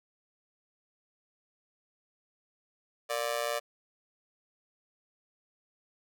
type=tone with amplitude modulation; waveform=sawtooth; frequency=587.3 Hz; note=D5; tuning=in tune; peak=-22 dBFS; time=3.09-3.6 s; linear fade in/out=20 ms; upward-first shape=sine; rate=124 Hz; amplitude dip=100%; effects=none